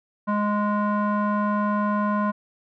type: tone with low-pass filter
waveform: square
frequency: 207.7 Hz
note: G#3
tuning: in tune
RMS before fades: -23 dBFS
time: 0.27-2.32 s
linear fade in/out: 20 ms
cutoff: 1200 Hz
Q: 7.4
effects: none